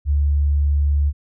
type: tone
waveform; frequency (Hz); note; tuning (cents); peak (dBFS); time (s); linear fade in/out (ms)
sine; 72.2; D2; -29; -14; 0.05-1.13; 50
effects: none